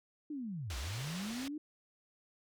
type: linear two-way sweep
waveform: sine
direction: down then up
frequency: 311.1 to 54 to 311.1 Hz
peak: -38 dBFS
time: 0.3-1.58 s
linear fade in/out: 5 ms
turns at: 0.77 s
type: low-pass noise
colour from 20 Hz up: white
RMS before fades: -46 dBFS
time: 0.7-1.48 s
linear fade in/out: 2 ms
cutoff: 5300 Hz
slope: 12 dB/octave
effects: none